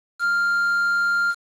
triangle tone with quantisation, 1396.9 Hz, F6, in tune, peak -16 dBFS, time 0.19-1.35 s, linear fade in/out 50 ms, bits 6, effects low-pass 8000 Hz 12 dB/octave

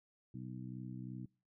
harmonic tone, 62.9 Hz, B1, 32 cents sharp, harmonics 2 / 3 / 4 / 5, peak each -46 / -48 / -51 / -53 dBFS, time 0.34-1.26 s, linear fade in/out 5 ms, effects noise-tail reverb RT60 0.4 s tail -26 dB re dry

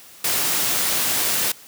white noise, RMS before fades -21 dBFS, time 0.24-1.52 s, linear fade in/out 5 ms, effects white hiss -45 dBFS RMS until 1.67 s + high-pass 100 Hz 12 dB/octave

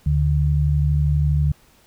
sine tone pair together, 74.53 / 146.83 Hz, D2 / D3, +26 / 0 cents, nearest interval octave, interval 1174 cents, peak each -18 dBFS, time 0.06-1.52 s, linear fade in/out 5 ms, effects pink hiss -55 dBFS RMS until 1.86 s

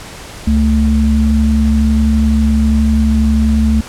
sine tone pair together, 69.3 / 220 Hz, C#2 / A3, 0 / 0 cents, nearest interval octave + minor sixth, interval 2000 cents, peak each -11 dBFS, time 0.47-3.81 s, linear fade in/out 5 ms, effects pink hiss -31 dBFS RMS until 3.88 s + low-pass 10000 Hz 12 dB/octave

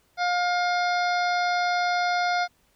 harmonic tone, 710 Hz, F5, 28 cents sharp, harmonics 1 / 2 / 3 / 5 / 6 / 7 / 8, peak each -23 / -28 / -32 / -38 / -38 / -38 / -44 dBFS, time 0.17-2.48 s, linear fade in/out 50 ms, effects pink hiss -65 dBFS RMS until 2.75 s

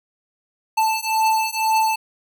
square beating tone pair, 880 / 882 Hz, A5 / A5, 0 / +4 cents, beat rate 2 Hz, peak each -21 dBFS, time 0.77-1.96 s, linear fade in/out 10 ms, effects none

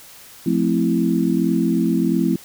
sine chord, F major seventh, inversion none, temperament equal with one note detuned, 177.26 / 220 / 261.6 / 329.6 Hz, F3 / A3 / C4 / E4, +26 / 0 / 0 / 0 cents, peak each -21 dBFS, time 0.46-2.36 s, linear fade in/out 5 ms, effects white hiss -43 dBFS RMS until 2.44 s

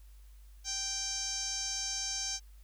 5% pulse tone with low-pass filter, 784 Hz, G5, in tune, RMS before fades -36 dBFS, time 0.64-2.4 s, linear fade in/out 50 ms, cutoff 6000 Hz, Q 8.5, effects added 50 Hz sine -51 dBFS peak until 2.63 s + white hiss -68 dBFS RMS until 2.63 s

